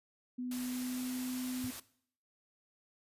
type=tone with pitch glide; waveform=sine; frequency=249.3 to 253.4 Hz; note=B3 to B3; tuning=+16 to +45 cents; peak=-36 dBFS; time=0.38-1.71 s; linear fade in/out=10 ms; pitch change=+29 cents; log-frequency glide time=0.55-1.12 s
type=noise; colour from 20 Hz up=white; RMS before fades=-45 dBFS; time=0.51-1.8 s; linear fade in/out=5 ms
type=tone with exponential decay; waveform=sine; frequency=110.5 Hz; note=A2; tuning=8 cents sharp; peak=-37 dBFS; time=1.64-1.72 s; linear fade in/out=0 ms; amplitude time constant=16 ms
effects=noise-tail reverb RT60 0.6 s tail -18 dB re dry + resampled to 32000 Hz